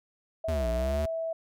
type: tone with pitch glide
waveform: sine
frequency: 650 to 653.8 Hz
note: E5 to E5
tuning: -24 to -14 cents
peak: -29 dBFS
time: 0.44-1.33 s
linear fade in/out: 5 ms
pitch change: +10 cents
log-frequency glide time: 0.8-0.91 s
type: linear two-way sweep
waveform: square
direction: down then up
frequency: 84 to 56.8 to 77.3 Hz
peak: -29 dBFS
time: 0.48-1.06 s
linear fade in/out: 5 ms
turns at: 0.69 s
effects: none